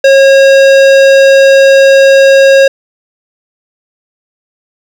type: tone with hard clipping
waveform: sine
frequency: 544 Hz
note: C#5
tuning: 33 cents flat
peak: -3 dBFS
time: 0.04-2.68 s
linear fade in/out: 5 ms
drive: 16 dB
effects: none